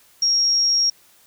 sine tone, 5588 Hz, F8, in tune, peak -15 dBFS, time 0.22-0.9 s, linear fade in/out 5 ms, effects white hiss -54 dBFS RMS until 1.26 s

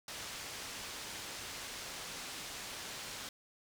white low-pass noise, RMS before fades -45 dBFS, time 0.08-3.29 s, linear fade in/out 2 ms, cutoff 6300 Hz, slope 12 dB/octave, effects none

